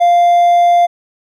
triangle tone with hard clipping, 697 Hz, F5, 4 cents flat, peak -7 dBFS, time 0-0.87 s, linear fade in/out 20 ms, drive 5 dB, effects none

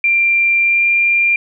sine tone with pitch glide, 2373 to 2388 Hz, D7 to D7, +17 to +28 cents, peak -10 dBFS, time 0.04-1.36 s, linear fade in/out 2 ms, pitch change +11 cents, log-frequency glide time 0.6-0.87 s, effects none

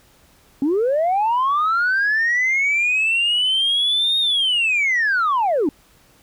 sine linear two-way sweep, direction up then down, 261.6 to 3729 to 261.6 Hz, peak -14 dBFS, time 0.62-5.69 s, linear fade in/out 2 ms, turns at 4.19 s, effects tanh soft clip ceiling -13 dBFS + pink hiss -54 dBFS RMS until 6.22 s

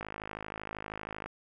click train, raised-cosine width 0.5 ms, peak -23 dBFS, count 67, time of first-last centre 0.01-1.26 s, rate 52.8 Hz, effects none

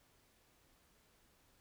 silence, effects pink hiss -71 dBFS RMS until 1.6 s

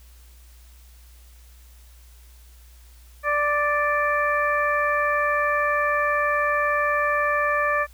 harmonic tone, 587.3 Hz, D5, in tune, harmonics 1 / 2 / 3 / 4, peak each -25 / -23 / -24 / -31 dBFS, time 3.23-7.87 s, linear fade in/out 50 ms, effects added 60 Hz sine -46 dBFS peak until 7.93 s + white hiss -56 dBFS RMS until 7.93 s

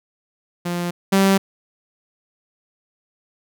sawtooth tone pair in turn, 174.61 / 194.31 Hz, F3 / G3, 0 / -15 cents, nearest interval major second, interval 185 cents, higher second, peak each -18 / -9 dBFS, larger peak second, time 0.65-0.91 / 1.12-1.38 s, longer neither, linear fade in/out 10 ms, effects none

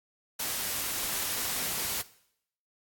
white noise, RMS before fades -32 dBFS, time 0.39-2.02 s, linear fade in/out 10 ms, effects noise-tail reverb RT60 0.7 s tail -18 dB re dry + AAC 64 kbps

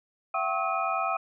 sine tone cluster, 674 / 763 / 1091 / 1285 / 2457 Hz, E5 / G5 / C#6 / E6 / D#7, +38 / -47 / -28 / -45 / -22 cents, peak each -32 / -31 / -35 / -29 / -36 dBFS, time 0.34-1.17 s, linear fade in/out 5 ms, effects none

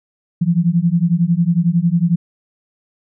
sine beating tone pair, 165.6 / 176.6 Hz, E3 / F3, +8 / +20 cents, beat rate 11 Hz, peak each -15 dBFS, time 0.41-2.16 s, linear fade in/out 10 ms, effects none

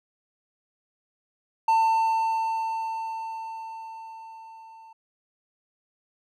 triangle tone with level ramp, 896 Hz, A5, 31 cents sharp, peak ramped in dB -15 to -44 dBFS, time 1.68-4.93 s, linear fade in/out 5 ms, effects none

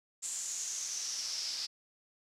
pink noise with band-pass filter sweep, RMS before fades -38 dBFS, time 0.22-1.67 s, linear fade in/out 20 ms, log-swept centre 7500 to 4900 Hz, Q 6.2, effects low-pass 12000 Hz 12 dB/octave

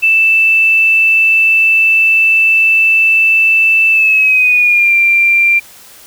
sine tone with pitch glide, 2647 to 2372 Hz, E7 to D7, +7 to +17 cents, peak -6 dBFS, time 0.02-5.6 s, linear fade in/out 20 ms, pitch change -190 cents, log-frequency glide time 3.91-4.94 s, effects white hiss -38 dBFS RMS until 6.06 s

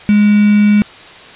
sine tone with quantisation, 207.7 Hz, G#3, in tune, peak -6 dBFS, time 0.09-0.82 s, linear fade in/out 0 ms, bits 3, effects white hiss -35 dBFS RMS until 1.35 s + resampled to 8000 Hz

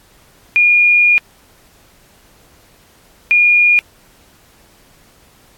sine tone pair in turn, 2429 / 2429 Hz, D#7 / D#7, -42 / -42 cents, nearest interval unison, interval 0 cents, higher neither, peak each -7 dBFS, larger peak neither, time 0.56-1.18 / 3.31-3.79 s, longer first, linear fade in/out 0 ms, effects pink hiss -49 dBFS RMS until 5.57 s + AAC 64 kbps

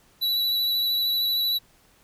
square tone with vibrato, 3939 Hz, B7, 5 cents flat, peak -22 dBFS, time 0.21-1.59 s, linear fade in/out 20 ms, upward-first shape sine, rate 13 Hz, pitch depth 16 cents each way, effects pink hiss -59 dBFS RMS until 2.03 s

